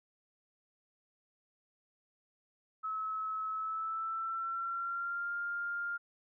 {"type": "tone with pitch glide", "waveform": "sine", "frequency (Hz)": [1293, 1401.9], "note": ["E6", "F6"], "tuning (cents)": [-34, 6], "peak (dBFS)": -34, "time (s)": [2.83, 5.98], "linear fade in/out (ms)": 20, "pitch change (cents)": 140, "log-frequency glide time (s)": [3.51, 5.32], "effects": []}